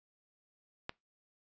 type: click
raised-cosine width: 0.3 ms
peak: -21 dBFS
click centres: 0.894 s
effects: noise-tail reverb RT60 0.2 s tail -24 dB re dry + resampled to 16000 Hz